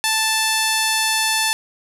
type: tone with low-pass filter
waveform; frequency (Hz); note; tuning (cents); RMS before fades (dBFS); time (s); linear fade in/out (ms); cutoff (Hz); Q
10% pulse; 880; A5; 0; -19; 0.04-1.53; 0; 9700; 8.5
effects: none